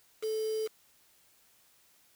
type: tone with quantisation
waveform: sine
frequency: 437.2 Hz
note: A4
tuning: 11 cents flat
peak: -30 dBFS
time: 0.22-0.68 s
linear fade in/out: 20 ms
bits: 7
effects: white hiss -65 dBFS RMS until 2.15 s